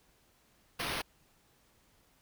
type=noise with sample-and-hold; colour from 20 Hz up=violet; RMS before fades=-36 dBFS; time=0.79-1.02 s; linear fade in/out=10 ms; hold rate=7350 Hz; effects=pink hiss -68 dBFS RMS until 2.21 s